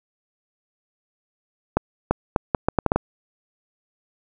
accelerating click train, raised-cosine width 1 ms, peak -3 dBFS, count 9, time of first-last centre 1.77-2.96 s, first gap 340 ms, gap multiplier 0.74, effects none

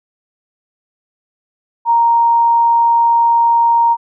sine tone, 932.3 Hz, A#5, in tune, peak -8 dBFS, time 1.85-3.97 s, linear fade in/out 50 ms, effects none

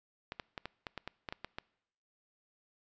clicks, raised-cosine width 0.3 ms, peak -23 dBFS, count 11, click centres 0.321 / 0.398 / 0.578 / 0.656 / 0.868 / 0.977 / 1.076 / 1.288 / 1.325 / 1.446 / 1.585 s, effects noise-tail reverb RT60 0.8 s tail -24 dB re dry + resampled to 16000 Hz

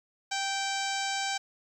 harmonic tone with a mistuned harmonic, 779 Hz, G5, 11 cents flat, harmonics 1 / 2 / 3 / 4 / 5 / 6 / 7 / 8 / 9 / 10, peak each -33 / -36 / -38 / -39 / -40 / -41 / -41 / -42 / -43 / -43 dBFS, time 0.31-1.38 s, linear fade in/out 10 ms, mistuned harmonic 1, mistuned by +17 cents, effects 10-bit

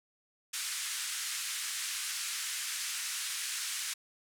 white band-pass noise, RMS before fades -37 dBFS, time 0.53-3.94 s, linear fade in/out 10 ms, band 1400 to 10000 Hz, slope 24 dB/octave, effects none

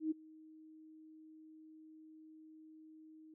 sine tone with ADSR envelope, 314.1 Hz, D#4, 16 cents sharp, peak -31 dBFS, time 0-3.34 s, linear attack 110 ms, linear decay 15 ms, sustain -24 dB, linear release 3 ms, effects none

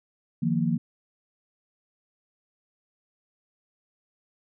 sine chord, Eb suspended second, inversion none, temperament equal, 155.56 / 174.61 / 233.1 Hz, Eb3 / F3 / Bb3, 0 / 0 / 0 cents, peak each -27 / -26 / -26 dBFS, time 0.42-0.78 s, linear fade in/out 10 ms, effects none

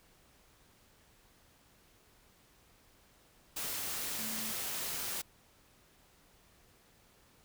sine tone in noise, 220 Hz, A3, in tune, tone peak -45 dBFS, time 4.18-4.52 s, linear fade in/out 10 ms, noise white, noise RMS -38 dBFS, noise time 3.56-5.22 s, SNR -10 dB, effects pink hiss -65 dBFS RMS until 7.44 s

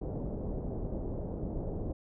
pink low-pass noise, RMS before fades -36 dBFS, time 0.01-1.93 s, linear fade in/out 10 ms, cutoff 590 Hz, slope 24 dB/octave, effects none

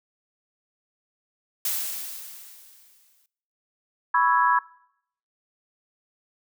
blue noise with exponential decay, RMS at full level -25 dBFS, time 1.65-3.26 s, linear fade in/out 2 ms, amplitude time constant 350 ms
sine chord, C# minor seventh, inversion third, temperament equal, 987.8 / 1108.7 / 1318.5 / 1661.2 Hz, B5 / C#6 / E6 / G#6, 0 / 0 / 0 / 0 cents, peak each -20 / -24 / -26 / -24 dBFS, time 4.14-4.59 s, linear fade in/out 5 ms
effects noise-tail reverb RT60 0.7 s tail -22 dB re dry

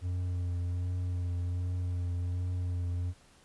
triangle tone with vibrato, 89 Hz, F2, 33 cents sharp, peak -28 dBFS, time 0.01-3.14 s, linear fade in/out 50 ms, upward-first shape triangle, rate 1.3 Hz, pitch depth 26 cents each way, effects pink hiss -61 dBFS RMS until 3.44 s + resampled to 24000 Hz

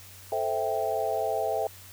sine chord, A minor seventh, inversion none, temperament equal, 440 / 523.3 / 659.3 / 784 Hz, A4 / C5 / E5 / G5, 0 / 0 / 0 / 0 cents, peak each -32 / -33 / -29 / -31 dBFS, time 0.32-1.67 s, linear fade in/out 2 ms, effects added 94 Hz sine -51 dBFS peak until 1.92 s + white hiss -49 dBFS RMS until 1.92 s

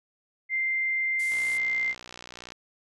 sine tone, 2091 Hz, C7, 2 cents flat, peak -24 dBFS, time 0.49-1.95 s, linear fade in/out 50 ms
violet noise, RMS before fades -35 dBFS, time 1.19-1.58 s, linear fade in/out 10 ms
click train, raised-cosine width 0.2 ms, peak -24 dBFS, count 74, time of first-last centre 1.32-2.521 s, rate 60.8 Hz
effects resampled to 24000 Hz

